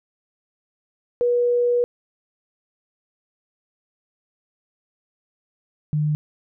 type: tone pair in turn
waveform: sine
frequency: 484.1 / 150.82 Hz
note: B4 / D3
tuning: -35 / +46 cents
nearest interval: octave + minor sixth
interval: 2019 cents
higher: first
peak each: -16 / -18 dBFS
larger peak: first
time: 1.21-1.84 / 5.93-6.15 s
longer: first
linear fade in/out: 0 ms
effects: none